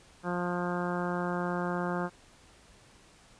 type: harmonic tone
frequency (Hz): 176.8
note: F3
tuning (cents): +22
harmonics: 1 / 2 / 3 / 4 / 5 / 6 / 7 / 8 / 9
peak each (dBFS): -33 / -36 / -38 / -39 / -40 / -41 / -41 / -42 / -43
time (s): 0.23-2.1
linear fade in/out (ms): 50
effects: pink hiss -58 dBFS RMS until 3.39 s + resampled to 22050 Hz